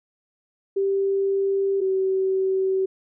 sine tone pair in turn, 392 / 381.1 Hz, G4 / G4, 0 / -49 cents, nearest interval unison, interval 49 cents, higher first, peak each -19 dBFS, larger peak neither, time 0.76-1.81 / 1.81-2.86 s, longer neither, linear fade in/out 10 ms, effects none

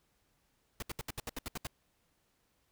pink noise bursts, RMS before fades -39 dBFS, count 10, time 0.8-1.67 s, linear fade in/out 2 ms, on 24 ms, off 70 ms, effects pink hiss -75 dBFS RMS until 2.71 s

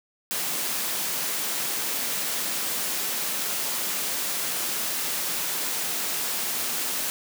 white high-pass noise, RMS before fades -28 dBFS, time 0.31-7.1 s, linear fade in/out 0 ms, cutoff 150 Hz, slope 24 dB/octave, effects none

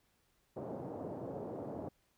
white band-pass noise, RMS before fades -43 dBFS, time 0.56-1.89 s, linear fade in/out 10 ms, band 100 to 650 Hz, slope 24 dB/octave, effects pink hiss -75 dBFS RMS until 2.17 s

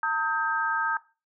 sine tone cluster, 908 / 1268 / 1581 Hz, A#5 / D#6 / G6, -46 / +32 / +14 cents, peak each -28 dBFS, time 0.03-0.97 s, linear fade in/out 2 ms, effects noise-tail reverb RT60 0.3 s tail -17 dB re dry

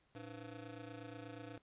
20% pulse ring-modulated tone, 199.9 Hz, G3, 34 cents sharp, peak -40 dBFS, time 0.15-1.58 s, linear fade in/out 0 ms, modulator 85.8 Hz, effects pink hiss -75 dBFS RMS until 1.62 s + resampled to 8000 Hz

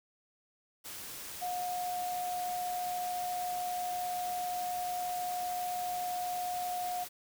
sine tone in noise, 720 Hz, F#5, 47 cents flat, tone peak -33 dBFS, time 1.41-7.05 s, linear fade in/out 20 ms, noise white, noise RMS -44 dBFS, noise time 0.84-7.09 s, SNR +8 dB, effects none

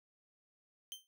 sawtooth tone with exponential decay, 3119 Hz, G7, 9 cents flat, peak -36 dBFS, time 0.92-1.07 s, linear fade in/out 0 ms, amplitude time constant 31 ms, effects none

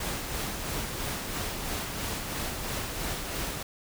pink noise with tremolo, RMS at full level -32 dBFS, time 0-3.63 s, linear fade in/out 5 ms, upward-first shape sine, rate 3 Hz, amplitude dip 35%, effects none

